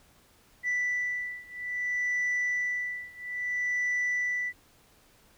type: beating tone pair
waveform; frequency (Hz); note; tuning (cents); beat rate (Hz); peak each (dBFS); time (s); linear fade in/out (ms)
sine; 1975 / 1975.6; B6 / B6; 0 / 0; 0.6; -29 / -30; 0.63-4.53; 50
effects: tanh soft clip ceiling -24 dBFS + pink hiss -61 dBFS RMS until 5.37 s